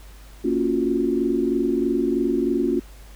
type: chord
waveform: sine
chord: Gb major seventh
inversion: first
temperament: just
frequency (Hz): 231.2 / 277.5 / 346.9 / 370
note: Bb3 / Db4 / F4 / Gb4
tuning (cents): -14 / +2 / -12 / 0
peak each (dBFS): -26 / -23 / -23 / -26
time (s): 0.44-2.8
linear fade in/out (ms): 10
effects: added 50 Hz sine -41 dBFS peak until 3.15 s + pink hiss -50 dBFS RMS until 3.15 s